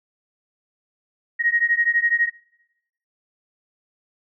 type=beating tone pair; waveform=sine; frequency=1875 / 1887 Hz; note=A#6 / A#6; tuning=+10 / +21 cents; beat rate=12 Hz; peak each=-20 dBFS; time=1.39-2.3 s; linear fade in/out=20 ms; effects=noise-tail reverb RT60 0.9 s tail -24 dB re dry